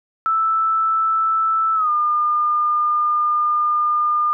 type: tone with pitch glide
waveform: sine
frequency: 1318.5 to 1209.1 Hz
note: E6 to D#6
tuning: 0 to -50 cents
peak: -15 dBFS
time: 0.26-4.33 s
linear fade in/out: 0 ms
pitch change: -150 cents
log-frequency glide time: 1.75-1.9 s
effects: none